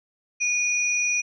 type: tone pair together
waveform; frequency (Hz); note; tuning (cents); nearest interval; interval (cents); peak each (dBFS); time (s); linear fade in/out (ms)
sine; 2452 / 5840; D#7 / F#8; -26 / -24; octave + minor third; 1502; -22 / -26; 0.4-1.22; 20
effects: none